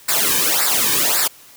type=noise with flanger; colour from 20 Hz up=white; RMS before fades=-17 dBFS; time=0.08-1.28 s; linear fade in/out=10 ms; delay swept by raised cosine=0.31 to 1.51 ms; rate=1.8 Hz; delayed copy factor=-0.9; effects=white hiss -45 dBFS RMS until 1.56 s